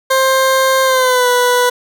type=tone with pitch glide; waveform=20% pulse; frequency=528 to 492.6 Hz; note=C5 to B4; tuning=+16 to -5 cents; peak=-5 dBFS; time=0.1-1.7 s; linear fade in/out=10 ms; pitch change=-121 cents; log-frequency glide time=0.84-1.28 s; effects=none